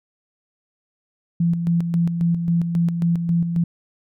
sine tone with tremolo, 169.7 Hz, F3, 49 cents flat, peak -15 dBFS, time 1.4-3.64 s, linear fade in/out 5 ms, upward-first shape square, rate 3.7 Hz, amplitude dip 50%, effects none

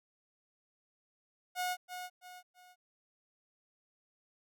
sawtooth tone with echo, 725 Hz, F#5, 35 cents flat, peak -29 dBFS, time 1.55-1.77 s, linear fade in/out 50 ms, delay 330 ms, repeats 3, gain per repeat -8 dB, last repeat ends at 2.76 s, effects none

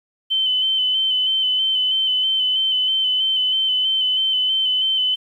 sine tone with vibrato, 3057 Hz, G7, 44 cents flat, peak -16 dBFS, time 0.3-5.16 s, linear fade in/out 20 ms, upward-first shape square, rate 3.1 Hz, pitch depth 20 cents each way, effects 9-bit

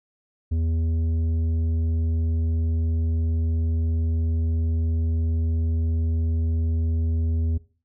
sine tone with tanh clipping, 81.5 Hz, E2, 19 cents flat, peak -22 dBFS, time 0.51-7.58 s, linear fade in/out 10 ms, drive 8 dB, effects noise-tail reverb RT60 0.4 s tail -19 dB re dry

